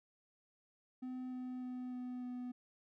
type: tone with pitch steps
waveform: triangle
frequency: 254.5 / 252.9 / 251.3 / 249.7 / 248.1 Hz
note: C4 / B3 / B3 / B3 / B3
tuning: -48 / +41 / +30 / +19 / +8 cents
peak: -39 dBFS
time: 1.02-2.52 s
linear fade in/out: 10 ms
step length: 300 ms
effects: none